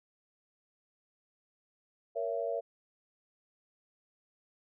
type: chord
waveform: sine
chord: A# diminished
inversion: none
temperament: just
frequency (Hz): 466.2 / 559.4 / 671.3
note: A#4 / C#5 / E5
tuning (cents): 0 / +16 / +31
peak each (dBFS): -36 / -36 / -35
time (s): 2.15-2.61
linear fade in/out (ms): 20
effects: none